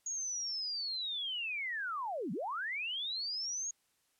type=linear two-way sweep; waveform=sine; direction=down then up; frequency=6700 to 156.7 to 6700 Hz; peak=-35 dBFS; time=0.06-3.71 s; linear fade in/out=5 ms; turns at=2.32 s; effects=white hiss -75 dBFS RMS until 4.19 s + low-pass 12000 Hz 12 dB/octave